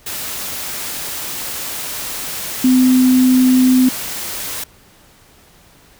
sine tone in noise, 255.4 Hz, C4, 42 cents flat, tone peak -8 dBFS, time 2.64-3.89 s, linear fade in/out 5 ms, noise white, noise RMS -25 dBFS, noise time 0.06-4.64 s, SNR +14 dB, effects pink hiss -48 dBFS RMS until 5.99 s

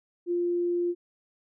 sine tone, 349.2 Hz, F4, in tune, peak -24 dBFS, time 0.26-0.95 s, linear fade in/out 50 ms, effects none

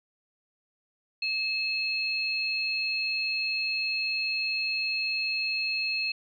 sine tone pair together, 2596 / 4247 Hz, E7 / C8, -27 / +25 cents, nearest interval major sixth, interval 852 cents, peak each -28 / -31 dBFS, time 1.22-6.12 s, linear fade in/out 5 ms, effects none

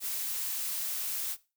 blue noise, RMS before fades -34 dBFS, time 0-1.37 s, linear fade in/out 50 ms, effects noise-tail reverb RT60 0.3 s tail -19 dB re dry

